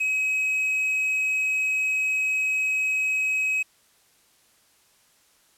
triangle tone with quantisation, 2546 Hz, D#7, 39 cents sharp, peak -20 dBFS, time 0-3.63 s, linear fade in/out 10 ms, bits 8, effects white hiss -61 dBFS RMS until 5.57 s + low-pass 12000 Hz 12 dB/octave

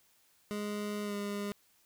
25% pulse tone with pitch glide, 207.7 to 203.7 Hz, G#3 to G#3, 0 to -33 cents, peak -31 dBFS, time 0.51-1.52 s, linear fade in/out 0 ms, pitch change -33 cents, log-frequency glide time 1.03-1.14 s, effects white hiss -68 dBFS RMS until 1.85 s

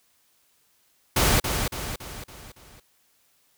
pink noise with echo, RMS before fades -20 dBFS, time 1.16-1.4 s, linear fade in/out 5 ms, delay 280 ms, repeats 5, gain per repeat -6 dB, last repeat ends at 2.8 s, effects white hiss -65 dBFS RMS until 3.57 s

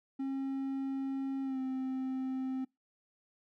triangle tone with pitch glide, 269.9 to 261.6 Hz, C#4 to C4, -46 to 0 cents, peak -31 dBFS, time 0.19-2.65 s, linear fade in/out 10 ms, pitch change -54 cents, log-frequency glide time 1.43-1.59 s, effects noise-tail reverb RT60 0.2 s tail -25 dB re dry

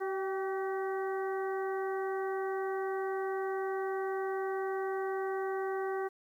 harmonic tone with a mistuned harmonic, 382.3 Hz, G4, 43 cents flat, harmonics 1 / 2 / 3 / 4 / 5, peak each -33 / -39 / -43 / -45 / -47 dBFS, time 0-6.09 s, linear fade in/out 20 ms, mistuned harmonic 2, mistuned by +34 cents, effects 11-bit

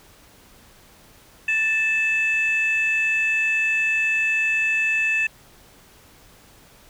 sine tone pair together, 1766 / 2622 Hz, A6 / E7, +6 / -10 cents, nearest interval perfect fifth, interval 684 cents, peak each -23 / -18 dBFS, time 1.48-5.27 s, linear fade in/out 5 ms, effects tanh soft clip ceiling -14 dBFS + pink hiss -51 dBFS RMS until 6.89 s

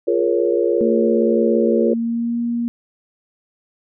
sine chord, Bb minor seventh, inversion second, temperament equal with one note detuned, 349.2 / 415.3 / 472.7 / 554.4 Hz, F4 / Ab4 / Bb4 / Db5, 0 / 0 / +24 / 0 cents, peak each -19 / -21 / -19 / -22 dBFS, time 0.07-1.94 s, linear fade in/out 10 ms
sine tone with pitch glide, 227 to 236.2 Hz, A#3 to A#3, -46 to +23 cents, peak -18 dBFS, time 0.81-2.68 s, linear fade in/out 0 ms, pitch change +69 cents, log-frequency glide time 1.69-2.39 s
effects none

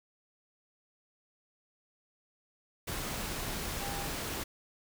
sine tone in noise, 800 Hz, G5, 35 cents sharp, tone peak -42 dBFS, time 3.81-4.07 s, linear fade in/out 10 ms, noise pink, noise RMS -37 dBFS, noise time 2.87-4.44 s, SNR -8 dB, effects none

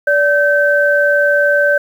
sine tone pair together, 579 / 1545.7 Hz, D5 / G6, -25 / -25 cents, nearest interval octave + perfect fourth, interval 1700 cents, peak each -12 dBFS, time 0.07-1.78 s, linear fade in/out 5 ms, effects 7-bit

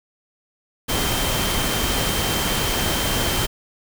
sine tone in noise, 3136 Hz, G7, in tune, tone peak -29 dBFS, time 0.88-3.47 s, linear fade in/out 20 ms, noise pink, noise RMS -22 dBFS, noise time 0.88-3.47 s, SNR -10 dB, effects none

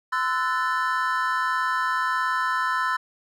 triangle chord, F# half-diminished seventh, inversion second, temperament equal with one note detuned, 1023.2 / 1318.5 / 1480 / 1760 Hz, C6 / E6 / F#6 / A6, -39 / 0 / 0 / 0 cents, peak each -24 / -25 / -28 / -27 dBFS, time 0.12-2.97 s, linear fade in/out 10 ms, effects none

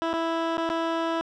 15% pulse tone with dropouts, 329.6 Hz, E4, in tune, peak -18 dBFS, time 0.02-1.21 s, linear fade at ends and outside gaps 0 ms, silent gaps 0.132-0.138 / 0.571-0.579 / 0.691-0.7 s, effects low-pass 3000 Hz 12 dB/octave

